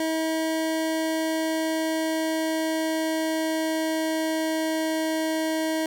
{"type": "tone with pitch glide", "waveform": "25% pulse", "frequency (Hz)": [320.1, 317.9], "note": ["D#4", "D#4"], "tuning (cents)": [49, 37], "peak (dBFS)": -20, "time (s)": [0, 5.86], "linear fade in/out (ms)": 2, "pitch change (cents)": -12, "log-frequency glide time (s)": [0.46, 5.07], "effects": []}